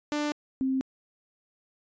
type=tone pair in turn; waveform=sawtooth / sine; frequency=296.3 / 264 Hz; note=D4 / C4; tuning=+15 / +16 cents; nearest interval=major second; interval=199 cents; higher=first; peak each=-23 / -24 dBFS; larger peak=first; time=0.12-0.32 / 0.61-0.81 s; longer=neither; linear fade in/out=0 ms; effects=resampled to 16000 Hz